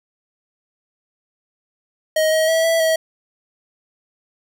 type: tone with pitch steps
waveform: square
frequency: 628 / 634 / 650 / 658 / 643 Hz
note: D#5 / D#5 / E5 / E5 / E5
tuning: +16 / +32 / -24 / -3 / -43 cents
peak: -15 dBFS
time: 2.16-2.96 s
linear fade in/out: 5 ms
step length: 160 ms
effects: none